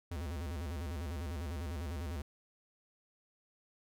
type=tone with vibrato; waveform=square; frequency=78.3 Hz; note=D#2; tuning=11 cents sharp; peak=-38 dBFS; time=0.11-2.22 s; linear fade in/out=5 ms; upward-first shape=square; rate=10 Hz; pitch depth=180 cents each way; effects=none